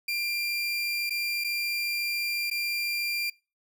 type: tone with dropouts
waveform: 30% pulse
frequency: 2382 Hz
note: D7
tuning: 24 cents sharp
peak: -25 dBFS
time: 0.08-3.3 s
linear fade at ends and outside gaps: 5 ms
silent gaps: 1.096-1.105 / 1.44-1.444 / 2.501-2.511 s
effects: noise-tail reverb RT60 0.3 s tail -24 dB re dry